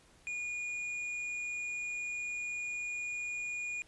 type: tone with tanh clipping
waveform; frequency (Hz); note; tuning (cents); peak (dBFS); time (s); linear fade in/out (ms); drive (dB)
sine; 2441; D#7; -34; -37; 0.27-3.82; 0; 8
effects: pink hiss -63 dBFS RMS until 3.87 s + resampled to 24000 Hz